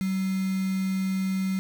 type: tone with quantisation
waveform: sine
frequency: 190 Hz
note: F#3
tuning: 46 cents sharp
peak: -24 dBFS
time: 0.01-1.59 s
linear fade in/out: 0 ms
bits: 6
effects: none